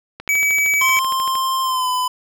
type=click train; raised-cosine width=0.3 ms; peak=-15 dBFS; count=16; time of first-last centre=0.2-1.354 s; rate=13 Hz
type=tone; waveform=square; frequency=2284 Hz; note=D7; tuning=49 cents flat; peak=-15 dBFS; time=0.29-0.99 s; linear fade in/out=0 ms
type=tone with pitch glide; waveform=square; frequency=1052 to 1006.2 Hz; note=C6 to B5; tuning=+9 to +32 cents; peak=-18 dBFS; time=0.81-2.08 s; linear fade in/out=5 ms; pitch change=-77 cents; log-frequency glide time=1.62-1.89 s
effects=none